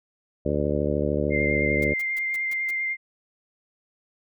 harmonic tone, 73.42 Hz, D2, in tune, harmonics 1 / 2 / 3 / 4 / 5 / 6 / 7 / 8, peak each -30 / -30 / -30 / -30 / -30 / -30 / -30 / -30 dBFS, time 0.45-1.94 s, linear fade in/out 10 ms
sine tone with vibrato, 2100 Hz, C7, 6 cents sharp, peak -24 dBFS, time 1.3-2.97 s, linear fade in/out 50 ms, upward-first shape sine, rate 10 Hz, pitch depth 15 cents each way
white noise bursts, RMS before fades -43 dBFS, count 6, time 1.82-2.708 s, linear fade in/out 2 ms, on 23 ms, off 150 ms
effects none

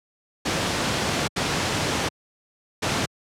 pink noise bursts at uneven times, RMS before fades -23 dBFS, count 3, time 0.45-1.28 / 1.36-2.09 / 2.82-3.06 s, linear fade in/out 10 ms, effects high-pass 100 Hz 12 dB/octave + low-pass 7000 Hz 12 dB/octave

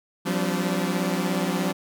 sawtooth tone cluster, 175.2 / 192.1 / 256.2 / 289.7 Hz, F3 / G3 / C4 / D4, +6 / -35 / -36 / -24 cents, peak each -23 / -23 / -28 / -27 dBFS, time 0.25-1.73 s, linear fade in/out 20 ms, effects none

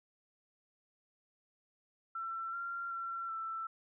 sine tone with pitch steps, 1344 / 1381 / 1358 / 1331 Hz, E6 / F6 / F6 / E6, +33 / -20 / -49 / +16 cents, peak -37 dBFS, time 2.15-3.67 s, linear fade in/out 5 ms, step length 380 ms, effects none

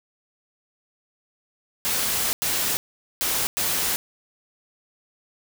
white noise bursts at uneven times, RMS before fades -24 dBFS, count 4, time 1.85-2.33 / 2.42-2.77 / 3.21-3.47 / 3.57-3.96 s, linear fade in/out 0 ms, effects none

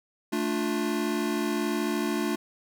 square chord, D minor, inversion second, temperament just, 220.2 / 293.7 / 352.4 Hz, A3 / D4 / F4, +2 / 0 / +16 cents, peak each -31 dBFS, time 0.32-2.36 s, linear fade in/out 10 ms, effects none

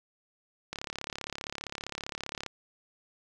click train, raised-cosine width 0.2 ms, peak -18 dBFS, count 62, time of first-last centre 0.73-2.463 s, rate 35.2 Hz, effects none

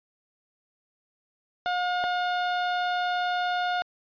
30% pulse tone pair in turn, 717 / 717 Hz, F5 / F5, +45 / +45 cents, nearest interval unison, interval 0 cents, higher neither, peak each -22 dBFS, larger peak neither, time 1.66-2.04 / 2.04-3.82 s, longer second, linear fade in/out 0 ms, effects resampled to 11025 Hz

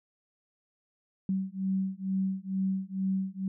sine beating tone pair, 190 / 192.2 Hz, F#3 / G3, +46 / -34 cents, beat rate 2.2 Hz, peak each -31 / -31 dBFS, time 1.29-3.48 s, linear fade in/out 2 ms, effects none

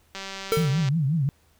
click train, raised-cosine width 0.2 ms, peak -18 dBFS, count 144, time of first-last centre 0.15-0.887 s, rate 194 Hz
square tone with exponential decay, 449.5 Hz, A4, 37 cents sharp, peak -18 dBFS, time 0.52-0.87 s, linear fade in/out 0 ms, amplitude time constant 75 ms
sine tone with vibrato, 149.5 Hz, D3, 31 cents sharp, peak -20 dBFS, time 0.57-1.29 s, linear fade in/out 0 ms, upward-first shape triangle, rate 5.6 Hz, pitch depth 260 cents each way
effects added 79 Hz sine -63 dBFS peak until 1.59 s + pink hiss -63 dBFS RMS until 1.59 s

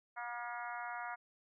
harmonic tone with a mistuned harmonic, 240.1 Hz, B3, 49 cents flat, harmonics 3 / 4 / 5 / 6 / 7 / 8 / 9, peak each -45 / -46 / -49 / -46 / -51 / -53 / -53 dBFS, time 0.16-1.16 s, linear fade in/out 20 ms, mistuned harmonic 6, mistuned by -20 cents, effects none

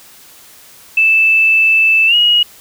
sine tone with pitch glide, 2637 to 2892 Hz, E7 to F#7, 0 to -40 cents, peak -7 dBFS, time 0.97-2.43 s, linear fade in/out 5 ms, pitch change +160 cents, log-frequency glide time 2.07-2.15 s, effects white hiss -41 dBFS RMS until 2.6 s

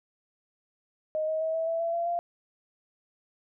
sine tone with pitch steps, 622.3 / 631.7 / 641.3 / 651 / 660.8 / 670.8 / 681 / 691.3 Hz, D#5 / D#5 / E5 / E5 / E5 / E5 / F5 / F5, 0 / +26 / -48 / -22 / +4 / +30 / -44 / -18 cents, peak -26 dBFS, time 1.15-2.19 s, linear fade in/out 0 ms, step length 130 ms, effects none

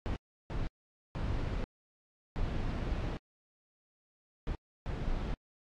brown noise bursts at uneven times, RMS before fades -34 dBFS, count 6, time 0.06-0.16 / 0.5-0.67 / 1.15-1.64 / 2.36-3.17 / 4.47-4.55 / 4.86-5.34 s, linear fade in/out 0 ms, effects low-pass 4000 Hz 12 dB/octave + AAC 64 kbps

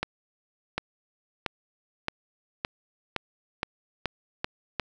accelerating click train, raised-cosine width 0.3 ms, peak -11 dBFS, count 10, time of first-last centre 0.03-4.797 s, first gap 750 ms, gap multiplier 0.91, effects none

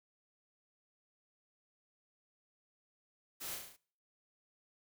white noise with echo, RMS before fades -44 dBFS, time 3.4-3.56 s, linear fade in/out 20 ms, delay 35 ms, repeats 6, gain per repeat -3 dB, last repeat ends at 3.77 s, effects noise-tail reverb RT60 0.5 s tail -23 dB re dry

